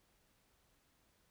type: silence
effects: pink hiss -74 dBFS RMS until 1.3 s